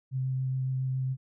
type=tone with vibrato; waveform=sine; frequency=130.81 Hz; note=C3; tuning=in tune; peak=-27 dBFS; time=0.11-1.17 s; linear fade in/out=50 ms; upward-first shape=triangle; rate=7.2 Hz; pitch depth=12 cents each way; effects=none